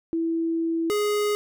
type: tone pair in turn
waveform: sine / square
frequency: 329.6 / 416.3 Hz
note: E4 / G#4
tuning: 0 / +4 cents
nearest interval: major third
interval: 404 cents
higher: second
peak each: -22 dBFS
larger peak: neither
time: 0.13-0.9 / 0.9-1.35 s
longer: first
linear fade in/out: 0 ms
effects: none